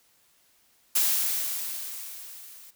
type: noise with level ramp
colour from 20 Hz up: blue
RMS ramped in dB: -22 to -49 dBFS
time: 0.95-2.71 s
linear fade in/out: 10 ms
effects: white hiss -64 dBFS RMS until 2.75 s